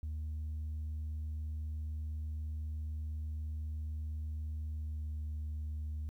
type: tone with pitch glide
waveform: sine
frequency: 77 to 76.12 Hz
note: D#2 to D#2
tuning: -17 to -37 cents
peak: -34 dBFS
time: 0.03-6.09 s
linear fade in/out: 0 ms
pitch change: -20 cents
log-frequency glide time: 4.72-5.11 s
effects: tanh soft clip ceiling -35 dBFS + 12-bit